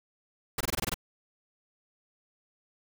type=noise bursts; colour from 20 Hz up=pink; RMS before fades=-30 dBFS; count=8; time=0.58-0.943 s; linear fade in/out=5 ms; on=27 ms; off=21 ms; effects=none